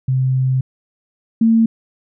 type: tone pair in turn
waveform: sine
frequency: 130.4 / 226.1 Hz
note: C3 / A3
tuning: -5 / +47 cents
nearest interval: minor seventh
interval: 952 cents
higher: second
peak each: -13 / -9 dBFS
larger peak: second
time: 0.08-0.61 / 1.41-1.66 s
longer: first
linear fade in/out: 5 ms
effects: none